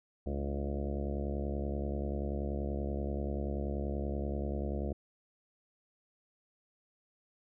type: harmonic tone with a mistuned harmonic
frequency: 70.4 Hz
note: C#2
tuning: 27 cents sharp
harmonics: 1 / 2 / 3 / 4 / 5 / 6 / 7 / 8 / 9 / 10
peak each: -35 / -43 / -40 / -46 / -43 / -47 / -45 / -46 / -47 / -51 dBFS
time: 0.26-4.93 s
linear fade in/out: 5 ms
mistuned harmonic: 4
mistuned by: +65 cents
effects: none